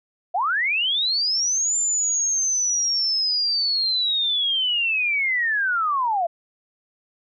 sine linear two-way sweep, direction up then down, 652 to 7230 to 652 Hz, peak -19 dBFS, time 0.34-6.27 s, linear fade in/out 10 ms, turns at 1.77 s, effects none

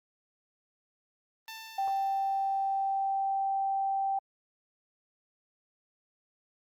10% pulse tone with exponential decay, 890 Hz, A5, 20 cents sharp, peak -32 dBFS, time 1.48-3.46 s, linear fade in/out 1 ms, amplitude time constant 430 ms
sine tone, 781 Hz, G5, 7 cents flat, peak -27 dBFS, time 1.78-4.19 s, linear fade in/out 5 ms
effects Opus 24 kbps

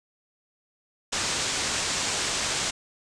white low-pass noise, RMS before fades -28 dBFS, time 1.12-2.71 s, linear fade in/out 10 ms, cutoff 8200 Hz, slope 48 dB/octave, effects none

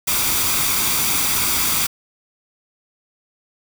white noise with comb filter, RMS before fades -19 dBFS, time 0.07-1.87 s, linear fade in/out 10 ms, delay 0.85 ms, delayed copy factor +0.5, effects none

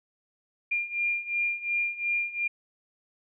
sine beating tone pair, 2400 / 2402.8 Hz, D7 / D7, +37 / +39 cents, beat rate 2.8 Hz, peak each -31 / -28 dBFS, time 0.71-2.48 s, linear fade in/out 10 ms, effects none

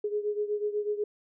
sine beating tone pair, 415.3 / 423.4 Hz, G#4 / G#4, 0 / +33 cents, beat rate 8.1 Hz, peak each -29 / -33 dBFS, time 0.04-1.04 s, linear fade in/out 5 ms, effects none

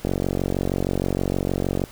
click train, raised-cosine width 2 ms, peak -9 dBFS, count 84, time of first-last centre 0.05-1.839 s, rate 46.4 Hz, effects pink hiss -45 dBFS RMS until 1.91 s

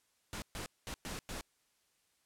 pink noise bursts at uneven times, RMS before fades -42 dBFS, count 5, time 0.33-0.42 / 0.55-0.66 / 0.87-0.94 / 1.05-1.19 / 1.29-1.41 s, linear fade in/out 0 ms, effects white hiss -75 dBFS RMS until 2.25 s + low-pass 11000 Hz 12 dB/octave

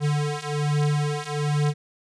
square beating tone pair, 146.83 / 148.03 Hz, D3 / D3, 0 / +14 cents, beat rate 1.2 Hz, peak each -26 / -25 dBFS, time 0-1.74 s, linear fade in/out 50 ms, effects resampled to 22050 Hz

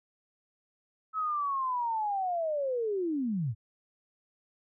sine linear sweep, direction down, 1300 to 97.2 Hz, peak -28 dBFS, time 1.13-3.55 s, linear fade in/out 50 ms, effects none

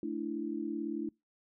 sine chord, A suspended fourth, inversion none, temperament equal with one note detuned, 220 / 293.7 / 331.9 Hz, A3 / D4 / E4, 0 / 0 / +12 cents, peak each -40 / -37 / -37 dBFS, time 0.03-1.09 s, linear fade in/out 2 ms, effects noise-tail reverb RT60 0.2 s tail -25 dB re dry

